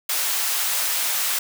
white high-pass noise, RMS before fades -23 dBFS, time 0.09-1.39 s, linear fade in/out 5 ms, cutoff 740 Hz, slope 12 dB/octave, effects none

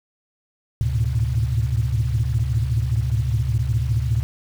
sine tone cluster, 72.3 / 107.4 / 112.5 / 126.7 Hz, D2 / A2 / A2 / B2, -27 / -41 / +39 / +45 cents, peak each -23 dBFS, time 0.81-4.23 s, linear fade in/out 0 ms, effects tanh soft clip ceiling -10 dBFS + 7-bit

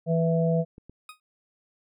harmonic tone, 165 Hz, E3, 2 cents sharp, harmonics 1 / 3 / 4, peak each -22 / -27 / -28 dBFS, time 0.06-0.65 s, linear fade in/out 50 ms
clicks, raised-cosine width 3 ms, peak -32 dBFS, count 2, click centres 0.781 / 0.896 s
20% pulse tone with exponential decay, 1249 Hz, D#6, 6 cents sharp, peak -32 dBFS, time 1.09-1.2 s, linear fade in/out 2 ms, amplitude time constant 23 ms
effects none

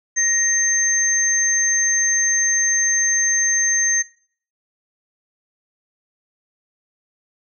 sine tone pair together, 1873 / 6300 Hz, A#6 / G8, +8 / +8 cents, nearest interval octave + major sixth, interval 2100 cents, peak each -21 / -16 dBFS, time 0.16-4.03 s, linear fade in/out 20 ms, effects noise-tail reverb RT60 0.5 s tail -20 dB re dry

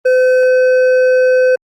sine tone with hard clipping, 510 Hz, C5, 44 cents flat, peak -9 dBFS, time 0.05-1.56 s, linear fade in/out 10 ms, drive 7 dB, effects Opus 24 kbps

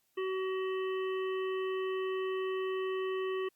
harmonic tone, 377.6 Hz, F#4, 35 cents sharp, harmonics 1 / 3 / 5 / 7 / 8, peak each -32 / -42 / -46 / -49 / -50 dBFS, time 0.17-3.49 s, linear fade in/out 10 ms, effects white hiss -75 dBFS RMS until 3.55 s + Opus 48 kbps

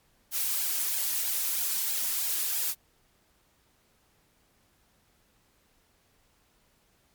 blue noise with flanger, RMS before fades -29 dBFS, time 0.31-2.75 s, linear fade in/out 50 ms, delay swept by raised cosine 1.2 to 3.3 ms, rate 3.1 Hz, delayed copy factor +0.65, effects pink hiss -67 dBFS RMS until 7.14 s + MP3 96 kbps

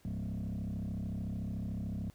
sine tone with frequency modulation, 143.6 Hz, D3, 39 cents flat, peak -32 dBFS, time 0.05-2.1 s, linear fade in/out 0 ms, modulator 33.6 Hz, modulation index 2.6, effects tanh soft clip ceiling -34 dBFS + pink hiss -66 dBFS RMS until 2.14 s

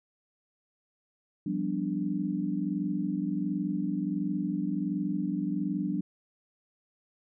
sine chord, G dominant seventh, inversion third, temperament equal with one note detuned, 174.61 / 196 / 248.9 / 293.7 Hz, F3 / G3 / B3 / D4, 0 / 0 / +14 / 0 cents, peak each -34 / -32 / -37 / -32 dBFS, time 1.46-6.01 s, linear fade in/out 5 ms, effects none

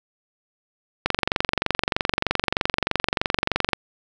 click train, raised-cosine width 0.3 ms, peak -3 dBFS, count 63, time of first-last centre 1.06-3.732 s, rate 23.2 Hz, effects none

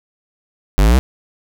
square exponential sweep, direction up, 46.25 to 68.2 Hz, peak -9 dBFS, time 0.78-0.99 s, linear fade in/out 0 ms, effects none

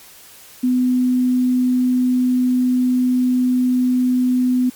sine tone, 251.4 Hz, B3, 31 cents sharp, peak -13 dBFS, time 0.63-4.7 s, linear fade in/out 10 ms, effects white hiss -43 dBFS RMS until 4.75 s + MP3 96 kbps

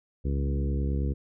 harmonic tone with a mistuned harmonic, 69.3 Hz, C#2, in tune, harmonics 1 / 2 / 3 / 4 / 5 / 6 / 7, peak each -26 / -32 / -36 / -38 / -40 / -42 / -43 dBFS, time 0.24-1.14 s, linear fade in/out 20 ms, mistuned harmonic 2, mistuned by +17 cents, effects none

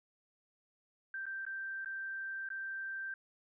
sine tone with dropouts, 1568 Hz, G6, in tune, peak -38 dBFS, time 1.14-3.14 s, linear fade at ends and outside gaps 2 ms, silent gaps 1.256-1.265 / 1.452-1.465 / 1.847-1.858 / 2.489-2.502 s, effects none

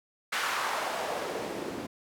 white noise with band-pass filter sweep, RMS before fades -33 dBFS, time 0.32-1.87 s, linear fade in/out 10 ms, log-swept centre 1500 to 250 Hz, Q 1.5, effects none

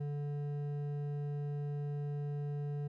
sine tone with hard clipping, 145.2 Hz, D3, 19 cents flat, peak -37 dBFS, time 0-2.88 s, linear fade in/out 10 ms, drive 8 dB, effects none

